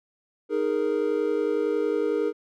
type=chord; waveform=triangle; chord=D# suspended fourth; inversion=none; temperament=equal; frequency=311.1 / 415.3 / 466.2 Hz; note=D#4 / G#4 / A#4; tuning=0 / 0 / 0 cents; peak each=-27 / -24 / -24 dBFS; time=0.49-2.33 s; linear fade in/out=50 ms; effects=none